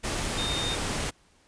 sine tone in noise, 3665 Hz, A#7, 30 cents flat, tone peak -30 dBFS, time 0.37-0.76 s, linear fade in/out 20 ms, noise pink, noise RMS -30 dBFS, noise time 0.03-1.11 s, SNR -3 dB, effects pink hiss -62 dBFS RMS until 1.47 s + resampled to 22050 Hz

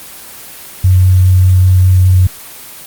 sine tone with vibrato, 92.1 Hz, F#2, 7 cents flat, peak -4 dBFS, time 0.84-2.27 s, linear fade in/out 5 ms, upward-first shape triangle, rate 5 Hz, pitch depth 13 cents each way, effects white hiss -31 dBFS RMS until 2.86 s + Opus 24 kbps

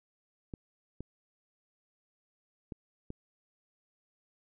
clicks, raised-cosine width 3 ms, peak -27 dBFS, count 4, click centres 0.538 / 1.006 / 2.722 / 3.104 s, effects none

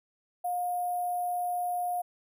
sine tone with sample-and-hold, 713 Hz, F5, 36 cents sharp, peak -28 dBFS, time 0.44-2.02 s, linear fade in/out 10 ms, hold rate 11025 Hz, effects none

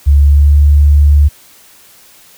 sine tone with pitch glide, 71.3 to 72.71 Hz, C#2 to D2, +49 to -17 cents, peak -3 dBFS, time 0.06-1.29 s, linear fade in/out 20 ms, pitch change +34 cents, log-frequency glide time 0.22-0.54 s, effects white hiss -42 dBFS RMS until 2.37 s

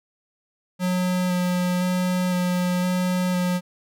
square tone with vibrato, 180.8 Hz, F#3, 40 cents flat, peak -21 dBFS, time 0.79-3.61 s, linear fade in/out 50 ms, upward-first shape square, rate 0.98 Hz, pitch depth 10 cents each way, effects none

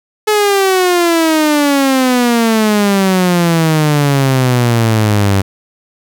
sawtooth exponential sweep, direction down, 429.9 to 96.2 Hz, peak -5 dBFS, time 0.27-5.42 s, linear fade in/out 10 ms, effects none

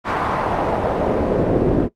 brown noise with band-pass filter sweep, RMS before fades -18 dBFS, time 0.04-1.89 s, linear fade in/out 50 ms, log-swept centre 1200 to 330 Hz, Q 1.6, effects noise-tail reverb RT60 0.1 s tail -17 dB re dry + Opus 48 kbps

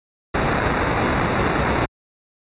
pink noise with sample-and-hold, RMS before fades -19 dBFS, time 0.34-1.86 s, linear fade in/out 10 ms, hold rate 3150 Hz, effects high-pass 60 Hz 12 dB/octave + resampled to 8000 Hz

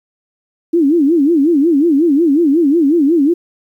sine tone with vibrato, 307.6 Hz, D#4, 20 cents flat, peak -8 dBFS, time 0.73-3.34 s, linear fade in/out 10 ms, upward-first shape sine, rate 5.5 Hz, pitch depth 220 cents each way, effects 8-bit

